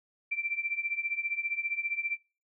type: tone with tremolo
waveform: sine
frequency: 2349 Hz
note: D7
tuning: in tune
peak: -26 dBFS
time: 0.31-2.17 s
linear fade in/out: 10 ms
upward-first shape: triangle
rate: 15 Hz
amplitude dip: 95%
effects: noise-tail reverb RT60 0.4 s tail -26 dB re dry